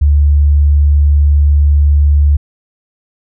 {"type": "tone", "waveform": "sine", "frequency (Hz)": 72.7, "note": "D2", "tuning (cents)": -17, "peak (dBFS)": -5, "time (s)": [0.01, 2.37], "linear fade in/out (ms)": 10, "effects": []}